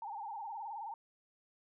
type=tone with vibrato; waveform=sine; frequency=859 Hz; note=A5; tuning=42 cents flat; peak=-40 dBFS; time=0.02-0.94 s; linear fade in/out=2 ms; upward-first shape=sine; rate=19 Hz; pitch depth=130 cents each way; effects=none